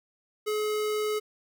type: tone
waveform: square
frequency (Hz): 425.2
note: G#4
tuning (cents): +41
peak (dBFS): -27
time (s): 0.46-1.2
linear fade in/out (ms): 20
effects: none